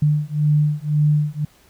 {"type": "beating tone pair", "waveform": "sine", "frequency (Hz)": [148.7, 150.6], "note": ["D3", "D3"], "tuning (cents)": [22, 44], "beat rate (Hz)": 1.9, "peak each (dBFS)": -18, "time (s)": [0.02, 1.45], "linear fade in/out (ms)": 5, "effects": ["pink hiss -54 dBFS RMS until 1.69 s"]}